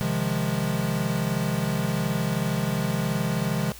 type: chord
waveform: square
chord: F minor seventh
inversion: second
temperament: equal with one note detuned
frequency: 132.72 / 155.56 / 174.61 / 207.7 Hz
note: C3 / Eb3 / F3 / Ab3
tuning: +25 / 0 / 0 / 0 cents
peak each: -30 dBFS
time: 0.01-3.72 s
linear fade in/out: 0 ms
effects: added 60 Hz sine -45 dBFS peak until 3.79 s + white hiss -45 dBFS RMS until 3.79 s